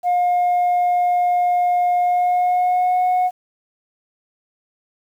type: tone with pitch glide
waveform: sine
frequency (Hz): 713 to 729.7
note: F5 to F#5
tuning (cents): +36 to -24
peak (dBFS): -12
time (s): 0.03-3.31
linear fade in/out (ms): 50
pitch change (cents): +40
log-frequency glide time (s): 2-3.03
effects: tanh soft clip ceiling -13 dBFS + 8-bit